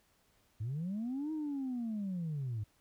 sine linear two-way sweep, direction up then down, 100 to 317.2 to 100 Hz, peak -33 dBFS, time 0.6-2.64 s, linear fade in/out 10 ms, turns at 1.32 s, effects tanh soft clip ceiling -32 dBFS + pink hiss -71 dBFS RMS until 2.8 s

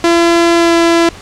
sawtooth tone with pitch glide, 339 to 336.3 Hz, E4 to E4, +49 to +35 cents, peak -3 dBFS, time 0.04-1.09 s, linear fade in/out 2 ms, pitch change -14 cents, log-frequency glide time 0.56-0.75 s, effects pink hiss -33 dBFS RMS until 1.21 s + low-pass 7000 Hz 12 dB/octave

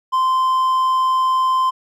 triangle tone, 1038 Hz, C6, 14 cents flat, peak -12 dBFS, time 0.12-1.71 s, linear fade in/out 20 ms, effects none

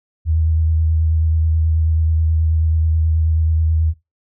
sine tone with vibrato, 79.9 Hz, D#2, 47 cents sharp, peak -13 dBFS, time 0.25-3.94 s, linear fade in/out 50 ms, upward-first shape triangle, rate 9.3 Hz, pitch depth 29 cents each way, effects noise-tail reverb RT60 0.2 s tail -18 dB re dry

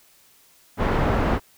pink low-pass noise, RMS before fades -21 dBFS, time 0.77-1.4 s, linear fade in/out 50 ms, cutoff 1400 Hz, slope 12 dB/octave, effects white hiss -56 dBFS RMS until 1.57 s

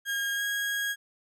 35% pulse tone with pitch glide, 1626 to 1642 Hz, G#6 to G#6, -37 to -20 cents, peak -26 dBFS, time 0.05-0.96 s, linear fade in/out 50 ms, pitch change +17 cents, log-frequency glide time 0.35-0.42 s, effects none

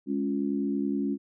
sine chord, Db major, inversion second, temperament equal, 207.7 / 277.2 / 349.2 Hz, Ab3 / Db4 / F4, 0 / 0 / 0 cents, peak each -30 / -28 / -34 dBFS, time 0.06-1.18 s, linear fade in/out 50 ms, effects none

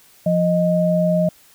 sine tone pair together, 174.2 / 621.5 Hz, F3 / D#5, -4 / -2 cents, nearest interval octave + minor seventh, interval 2202 cents, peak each -17 dBFS, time 0.26-1.29 s, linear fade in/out 5 ms, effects white hiss -51 dBFS RMS until 1.54 s

